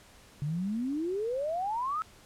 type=exponential sweep; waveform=sine; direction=up; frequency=140 to 1318.5 Hz; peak=-29 dBFS; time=0.42-2.02 s; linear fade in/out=0 ms; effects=pink hiss -56 dBFS RMS until 2.25 s + low-pass 11000 Hz 12 dB/octave